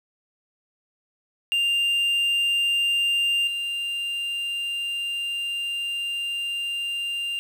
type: tone with level steps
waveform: triangle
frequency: 2794 Hz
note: F7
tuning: in tune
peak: -18 / -24 dBFS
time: 1.52-7.39 s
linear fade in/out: 0 ms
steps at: 3.47 s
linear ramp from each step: 5 ms
effects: 8-bit